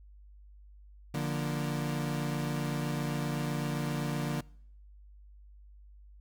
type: chord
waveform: 35% pulse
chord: Bb major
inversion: first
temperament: equal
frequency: 146.83 / 174.61 / 233.1 Hz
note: D3 / F3 / Bb3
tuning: 0 / 0 / 0 cents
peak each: -31 / -36 / -36 dBFS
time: 1.14-4.41 s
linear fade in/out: 5 ms
effects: noise-tail reverb RT60 0.7 s tail -25 dB re dry + added 50 Hz sine -51 dBFS peak until 6.2 s